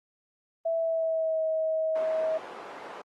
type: tone with pitch glide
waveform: sine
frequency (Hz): 659.3 to 637.2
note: E5 to D#5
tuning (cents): 0 to +41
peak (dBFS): -24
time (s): 0.65-2.38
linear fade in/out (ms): 10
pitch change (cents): -59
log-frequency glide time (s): 0.76-1.43
type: low-pass noise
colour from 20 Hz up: white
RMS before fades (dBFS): -40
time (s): 1.95-3.02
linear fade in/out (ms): 10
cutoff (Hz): 910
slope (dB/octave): 12
effects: high-pass 400 Hz 12 dB/octave + Opus 24 kbps